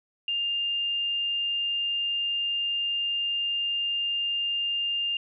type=tone; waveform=sine; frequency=2805 Hz; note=F7; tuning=7 cents sharp; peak=-25 dBFS; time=0.28-5.17 s; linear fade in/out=2 ms; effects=none